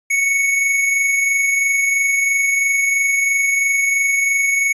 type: tone pair together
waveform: square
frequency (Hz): 2217 / 2240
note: C#7 / C#7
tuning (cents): 0 / +18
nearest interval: unison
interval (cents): 18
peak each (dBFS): -15 / -27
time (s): 0.1-4.73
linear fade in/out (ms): 10
effects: resampled to 24000 Hz